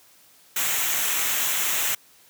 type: noise with comb filter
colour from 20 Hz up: white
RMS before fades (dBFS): -24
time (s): 0.56-1.95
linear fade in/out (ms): 5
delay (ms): 0.21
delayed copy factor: -0.6
effects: white hiss -55 dBFS RMS until 2.29 s + high-pass 80 Hz 12 dB/octave